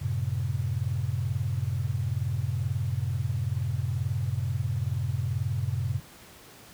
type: chord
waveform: sine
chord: F# diminished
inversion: none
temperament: just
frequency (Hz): 92.5 / 111 / 133.2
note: F#2 / A2 / C3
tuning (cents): 0 / +16 / +31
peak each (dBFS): -30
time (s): 0.01-6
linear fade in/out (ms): 10
effects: pink hiss -50 dBFS RMS until 6.73 s + high-pass 60 Hz 12 dB/octave